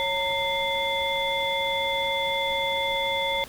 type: tone cluster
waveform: sine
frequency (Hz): 551 / 914 / 2094 / 3455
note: C#5 / A#5 / C7 / A7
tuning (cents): -11 / -34 / +1 / -32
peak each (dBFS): -29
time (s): 0-3.44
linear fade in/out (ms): 0
effects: pink hiss -44 dBFS RMS until 3.48 s